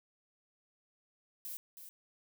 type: noise with echo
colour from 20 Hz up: violet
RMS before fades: -43 dBFS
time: 1.45-1.57 s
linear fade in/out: 0 ms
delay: 320 ms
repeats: 1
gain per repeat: -8 dB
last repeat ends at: 1.89 s
effects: none